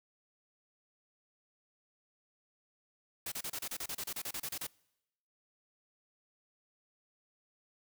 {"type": "noise bursts", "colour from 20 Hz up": "white", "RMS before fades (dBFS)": -39, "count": 16, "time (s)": [3.26, 4.669], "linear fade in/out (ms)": 5, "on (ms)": 59, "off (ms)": 31, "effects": ["noise-tail reverb RT60 0.9 s tail -25 dB re dry"]}